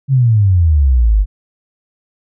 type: exponential sweep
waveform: sine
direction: down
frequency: 140 to 47.16 Hz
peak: -7 dBFS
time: 0.08-1.26 s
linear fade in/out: 50 ms
effects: none